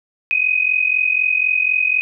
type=tone pair together; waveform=sine; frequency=2489 / 2533 Hz; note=D#7 / D#7; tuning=0 / +30 cents; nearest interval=unison; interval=30 cents; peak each=-17 dBFS; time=0.31-2.01 s; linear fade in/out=0 ms; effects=none

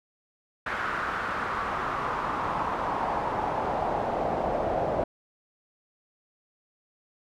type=noise with band-pass filter sweep; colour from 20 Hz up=brown; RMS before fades=-29 dBFS; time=0.66-5.04 s; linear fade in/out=5 ms; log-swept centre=1500 to 630 Hz; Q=2.9; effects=none

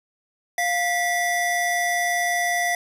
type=tone pair together; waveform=square; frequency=701.8 / 1960 Hz; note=F5 / B6; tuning=+8 / -14 cents; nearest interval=octave + tritone; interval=1778 cents; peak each=-24 dBFS; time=0.58-2.75 s; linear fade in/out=2 ms; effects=resampled to 32000 Hz + 10-bit

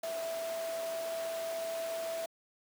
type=tone in noise; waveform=sine; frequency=660 Hz; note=E5; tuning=2 cents sharp; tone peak=-34 dBFS; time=0.03-2.26 s; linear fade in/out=5 ms; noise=pink; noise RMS=-43 dBFS; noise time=0.03-2.26 s; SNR=+6 dB; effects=high-pass 400 Hz 12 dB/octave

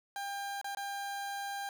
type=tone with dropouts; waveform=30% pulse; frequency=799 Hz; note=G5; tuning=33 cents sharp; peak=-34 dBFS; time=0.16-1.69 s; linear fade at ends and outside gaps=1 ms; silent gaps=0.614-0.644 / 0.749-0.771 s; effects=none

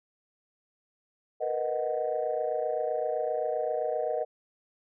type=chord; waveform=sine; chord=B major seventh; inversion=third; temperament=equal; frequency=466.2 / 493.9 / 622.3 / 740 Hz; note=A#4 / B4 / D#5 / F#5; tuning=0 / 0 / 0 / 0 cents; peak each=-33 / -33 / -30 / -34 dBFS; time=1.4-4.25 s; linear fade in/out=20 ms; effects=tanh soft clip ceiling -18 dBFS

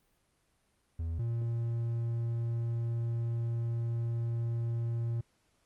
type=tone pair in turn; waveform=triangle; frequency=82.41 / 116.55 Hz; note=E2 / A#2; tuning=0 / 0 cents; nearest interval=tritone; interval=600 cents; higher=second; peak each=-30 / -28 dBFS; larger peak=second; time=0.99-1.19 / 1.19-5.21 s; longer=second; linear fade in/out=5 ms; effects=pink hiss -73 dBFS RMS until 5.65 s + Opus 32 kbps

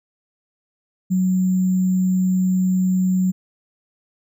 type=tone with sample-and-hold; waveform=sine; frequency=185 Hz; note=F#3; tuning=in tune; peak=-15 dBFS; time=1.1-3.32 s; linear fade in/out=20 ms; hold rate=7350 Hz; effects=none

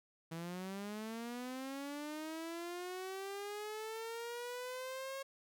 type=linear sweep; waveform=sawtooth; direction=up; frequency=161.7 to 546 Hz; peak=-38 dBFS; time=0.31-5.23 s; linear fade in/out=10 ms; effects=none

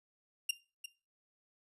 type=tone with echo; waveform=sawtooth; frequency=2794 Hz; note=F7; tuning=in tune; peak=-25 dBFS; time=0.49-0.51 s; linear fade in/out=5 ms; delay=350 ms; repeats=1; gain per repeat=-12 dB; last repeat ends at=0.86 s; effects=noise-tail reverb RT60 0.3 s tail -17 dB re dry + resampled to 32000 Hz

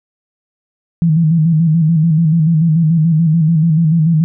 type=tone with vibrato; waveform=sine; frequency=161.4 Hz; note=E3; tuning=36 cents flat; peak=-8 dBFS; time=1.02-4.24 s; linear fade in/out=0 ms; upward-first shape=square; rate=6.9 Hz; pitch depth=69 cents each way; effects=none

